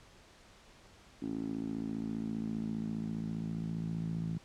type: tone with band-pass filter sweep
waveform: 10% pulse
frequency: 55 Hz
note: A1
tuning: in tune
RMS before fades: -37 dBFS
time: 1.22-4.38 s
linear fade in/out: 5 ms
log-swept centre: 280 to 160 Hz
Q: 4
effects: pink hiss -59 dBFS RMS until 4.44 s + low-pass 7000 Hz 12 dB/octave